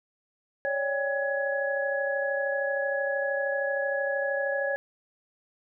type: tone cluster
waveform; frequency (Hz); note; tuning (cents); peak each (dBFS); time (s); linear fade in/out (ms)
sine; 555 / 588 / 797 / 1680; C#5 / D5 / G5 / G#6; +2 / +2 / +28 / +19; -28 / -36 / -37 / -30; 0.65-4.76; 0
effects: none